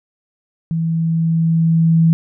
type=tone with level ramp; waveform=sine; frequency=163.9 Hz; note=E3; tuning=10 cents flat; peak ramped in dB=-16 to -8 dBFS; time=0.71-2.13 s; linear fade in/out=0 ms; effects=none